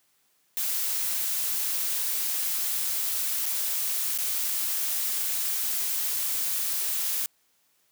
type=noise with dropouts; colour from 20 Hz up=blue; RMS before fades=-28 dBFS; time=0.57-7.26 s; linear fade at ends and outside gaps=0 ms; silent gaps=3.457-3.462 / 4.177-4.186 s; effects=white hiss -68 dBFS RMS until 7.91 s + high-pass 100 Hz 12 dB/octave